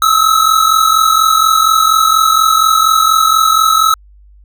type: tone pair together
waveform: square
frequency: 1274.3 / 1318.5 Hz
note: D#6 / E6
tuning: +41 / 0 cents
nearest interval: minor second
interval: 59 cents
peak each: -11 dBFS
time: 0.02-3.94 s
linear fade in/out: 2 ms
effects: added 50 Hz sine -39 dBFS peak until 4.44 s